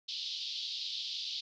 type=band-pass noise; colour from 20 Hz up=pink; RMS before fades=-39 dBFS; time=0.08-1.41 s; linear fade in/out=10 ms; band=3200 to 4900 Hz; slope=48 dB/octave; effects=none